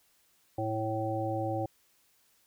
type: harmonic tone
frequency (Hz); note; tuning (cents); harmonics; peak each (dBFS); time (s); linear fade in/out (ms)
110; A2; 0; 1 / 3 / 5 / 7; -35 / -35 / -35 / -35; 0.58-1.66; 5
effects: white hiss -68 dBFS RMS until 2.46 s